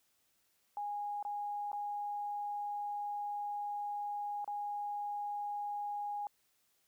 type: tone with dropouts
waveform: sine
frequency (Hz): 823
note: G#5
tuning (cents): -16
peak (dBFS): -36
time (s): 0.77-6.27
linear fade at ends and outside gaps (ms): 1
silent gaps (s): 1.227-1.25 / 1.717-1.73 / 4.445-4.477
effects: white hiss -75 dBFS RMS until 6.87 s